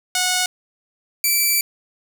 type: tone pair in turn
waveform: 5% pulse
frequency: 732 / 2324 Hz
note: F#5 / D7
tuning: -19 / -19 cents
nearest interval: octave + minor sixth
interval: 2000 cents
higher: second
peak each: -6 dBFS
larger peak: neither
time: 0.15-0.46 / 1.24-1.61 s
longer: second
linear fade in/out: 2 ms
effects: none